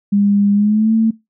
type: tone with pitch glide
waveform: sine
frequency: 202.3 to 223.2 Hz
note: G#3 to A3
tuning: -45 to +25 cents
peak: -10 dBFS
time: 0.12-1.11 s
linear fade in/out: 10 ms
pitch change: +170 cents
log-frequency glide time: 0.53-0.93 s
effects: noise-tail reverb RT60 0.2 s tail -21 dB re dry